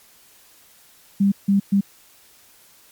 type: tone bursts at uneven times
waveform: sine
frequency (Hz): 198.5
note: G3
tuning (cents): +22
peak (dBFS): -13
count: 3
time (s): 1.2-1.32 / 1.48-1.6 / 1.72-1.81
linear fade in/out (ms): 10
effects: white hiss -52 dBFS RMS until 2.91 s + MP3 96 kbps